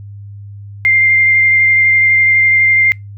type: tone with vibrato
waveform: sine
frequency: 2100 Hz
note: C7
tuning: 6 cents sharp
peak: -7 dBFS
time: 0.85-2.92 s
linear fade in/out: 0 ms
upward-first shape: square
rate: 12 Hz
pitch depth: 8 cents each way
effects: noise-tail reverb RT60 0.2 s tail -25 dB re dry + added 101 Hz sine -28 dBFS peak until 3.17 s